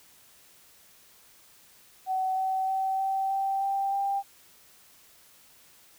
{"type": "tone with pitch steps", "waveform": "sine", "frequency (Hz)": [755, 761.1, 767.3, 773.5, 779.8, 786.2, 792.5], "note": ["F#5", "F#5", "G5", "G5", "G5", "G5", "G5"], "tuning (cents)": [35, 49, -37, -23, -9, 5, 19], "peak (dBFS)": -25, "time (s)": [2.06, 4.23], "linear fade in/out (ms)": 50, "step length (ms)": 310, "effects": ["white hiss -57 dBFS RMS until 5.98 s"]}